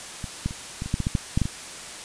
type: clicks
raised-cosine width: 5 ms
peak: -19 / -12 / -23 / -17 / -20 / -10 / -13 / -11 / -9 / -8 / -9 / -15 dBFS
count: 12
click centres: 0.242 / 0.46 / 0.509 / 0.821 / 0.86 / 0.941 / 1.003 / 1.069 / 1.152 / 1.375 / 1.417 / 1.455 s
effects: white hiss -38 dBFS RMS until 2.04 s + resampled to 22050 Hz